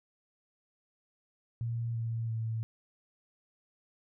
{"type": "tone with pitch steps", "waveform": "sine", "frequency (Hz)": [116.54, 114.47, 112.44], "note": ["A#2", "A#2", "A2"], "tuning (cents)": [0, -31, 38], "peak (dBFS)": -31, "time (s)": [1.61, 2.63], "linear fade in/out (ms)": 0, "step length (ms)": 340, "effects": []}